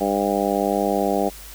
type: harmonic tone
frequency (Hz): 100.2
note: G2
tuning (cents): +38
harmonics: 2 / 3 / 4 / 5 / 6 / 7 / 8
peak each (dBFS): -26 / -26 / -26 / -26 / -26 / -26 / -26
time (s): 0-1.3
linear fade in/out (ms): 20
effects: added 50 Hz sine -41 dBFS peak until 1.54 s + white hiss -41 dBFS RMS until 1.54 s